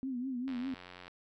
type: tone with vibrato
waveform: sine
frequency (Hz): 254.9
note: C4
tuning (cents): -45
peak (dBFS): -34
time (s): 0.03-0.74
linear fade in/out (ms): 0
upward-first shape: triangle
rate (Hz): 5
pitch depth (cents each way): 120
type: click train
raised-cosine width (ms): 0.3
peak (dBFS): -32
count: 55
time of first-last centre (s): 0.48-1.08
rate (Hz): 90
effects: none